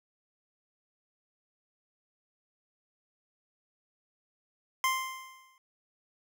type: tone with exponential decay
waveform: 25% pulse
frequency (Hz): 1046.5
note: C6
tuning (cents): 0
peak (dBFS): -20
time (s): 4.84-5.58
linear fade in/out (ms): 1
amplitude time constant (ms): 160
effects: none